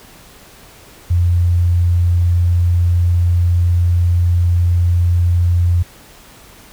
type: tone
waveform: sine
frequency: 87.31 Hz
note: F2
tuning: in tune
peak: -10 dBFS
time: 1.1-5.83 s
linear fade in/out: 10 ms
effects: pink hiss -42 dBFS RMS until 6.72 s

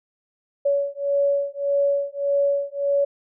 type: beating tone pair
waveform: sine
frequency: 563 / 564.7 Hz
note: C#5 / C#5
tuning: +27 / +32 cents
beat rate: 1.7 Hz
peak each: -22 dBFS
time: 0.65-3.05 s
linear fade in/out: 10 ms
effects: none

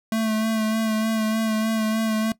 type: tone with vibrato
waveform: square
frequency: 220 Hz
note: A3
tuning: in tune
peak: -21 dBFS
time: 0.12-2.32 s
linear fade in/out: 2 ms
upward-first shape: sine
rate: 3.3 Hz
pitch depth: 25 cents each way
effects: noise-tail reverb RT60 0.1 s tail -18 dB re dry

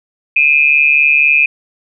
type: tone pair together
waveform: sine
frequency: 2424 / 2568 Hz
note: D#7 / E7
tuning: -46 / -46 cents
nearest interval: minor second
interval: 100 cents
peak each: -10 dBFS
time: 0.36-1.46 s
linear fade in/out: 5 ms
effects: none

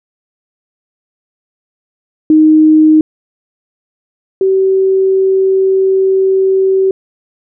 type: tone pair in turn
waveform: sine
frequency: 311.1 / 382.7 Hz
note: D#4 / G4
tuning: 0 / -42 cents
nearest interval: major third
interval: 358 cents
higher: second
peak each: -3 / -7 dBFS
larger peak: first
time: 2.3-3.01 / 4.41-6.91 s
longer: second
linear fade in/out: 2 ms
effects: none

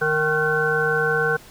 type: harmonic tone with a mistuned harmonic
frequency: 154.6 Hz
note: D#3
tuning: 11 cents flat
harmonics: 1 / 3 / 5 / 7 / 9 / 10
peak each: -29 / -22 / -29 / -31 / -29 / -21 dBFS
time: 0.01-1.37 s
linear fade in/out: 10 ms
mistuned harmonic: 10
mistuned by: -32 cents
effects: pink hiss -46 dBFS RMS until 1.5 s

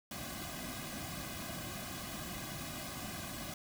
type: noise with comb filter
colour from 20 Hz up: pink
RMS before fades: -43 dBFS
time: 0.11-3.54 s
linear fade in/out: 2 ms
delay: 2.2 ms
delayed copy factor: -1
effects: none

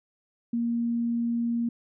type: tone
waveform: sine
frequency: 234.6 Hz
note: A#3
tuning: 11 cents sharp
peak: -24 dBFS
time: 0.53-1.69 s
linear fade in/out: 5 ms
effects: none

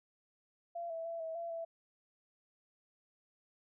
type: tone with pitch steps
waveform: sine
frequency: 684 / 657 / 669 / 648 / 677 / 664 Hz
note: F5 / E5 / E5 / E5 / E5 / E5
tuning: -36 / -6 / +25 / -30 / +46 / +12 cents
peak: -38 dBFS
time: 0.75-1.65 s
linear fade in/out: 10 ms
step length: 150 ms
effects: none

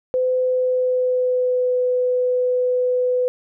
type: tone with pitch glide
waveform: sine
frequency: 509 to 500 Hz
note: C5 to B4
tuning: -48 to +21 cents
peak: -16 dBFS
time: 0.14-3.28 s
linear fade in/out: 0 ms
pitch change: -31 cents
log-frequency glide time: 0.35-1.77 s
effects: none

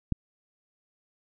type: click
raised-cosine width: 5 ms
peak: -13 dBFS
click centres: 0.123 s
effects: none

